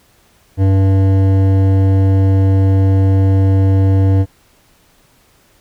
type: tone with hard clipping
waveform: triangle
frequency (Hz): 96.4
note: G2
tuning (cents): -28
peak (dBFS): -10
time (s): 0.57-4.26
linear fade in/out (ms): 50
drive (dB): 16
effects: pink hiss -52 dBFS RMS until 5.6 s